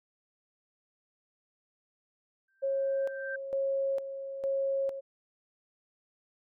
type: tone with exponential growth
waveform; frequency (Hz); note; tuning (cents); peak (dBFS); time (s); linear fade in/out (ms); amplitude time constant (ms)
sine; 1568; G6; 0; -33; 2.48-3.36; 5; 190
type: tone with tremolo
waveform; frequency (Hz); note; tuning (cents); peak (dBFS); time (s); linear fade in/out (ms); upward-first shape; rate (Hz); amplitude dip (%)
sine; 545; C#5; -29; -27; 2.62-5.01; 20; square; 1.1; 65
effects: none